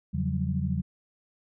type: tone cluster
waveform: sine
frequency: 82.9 / 138.3 / 176.8 / 190.3 Hz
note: E2 / C#3 / F3 / F#3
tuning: +10 / -4 / +22 / +49 cents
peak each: -31 dBFS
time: 0.13-0.82 s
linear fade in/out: 20 ms
effects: none